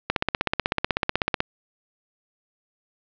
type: click train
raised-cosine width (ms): 0.3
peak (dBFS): -4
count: 22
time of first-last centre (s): 0.1-1.404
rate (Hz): 16.1
effects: low-pass 4000 Hz 12 dB/octave